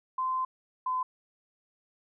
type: tone pair in turn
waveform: sine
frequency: 1034 / 1020.4 Hz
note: C6 / C6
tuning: -21 / -44 cents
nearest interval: unison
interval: 23 cents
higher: first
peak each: -27 dBFS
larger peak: neither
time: 0.18-0.45 / 0.86-1.03 s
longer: first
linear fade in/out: 5 ms
effects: none